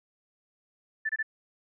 sine tone bursts, 1760 Hz, A6, in tune, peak -26 dBFS, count 3, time 1.05-1.229 s, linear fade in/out 10 ms, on 43 ms, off 25 ms, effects none

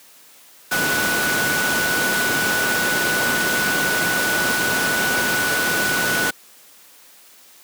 sine tone in noise, 1480 Hz, F#6, in tune, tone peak -20 dBFS, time 0.71-6.31 s, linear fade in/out 10 ms, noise pink, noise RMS -21 dBFS, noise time 0.71-6.31 s, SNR -2 dB, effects white hiss -48 dBFS RMS until 7.63 s + high-pass 200 Hz 12 dB/octave

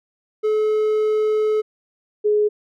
triangle / sine tone pair in turn, 429.6 / 420 Hz, A4 / G#4, -41 / +19 cents, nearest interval unison, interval 40 cents, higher first, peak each -14 dBFS, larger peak neither, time 0.43-1.62 / 2.24-2.49 s, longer first, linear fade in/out 20 ms, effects none

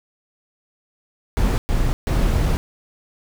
brown noise bursts at uneven times, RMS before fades -18 dBFS, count 3, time 1.37-1.58 / 1.69-1.93 / 2.07-2.57 s, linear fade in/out 0 ms, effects none

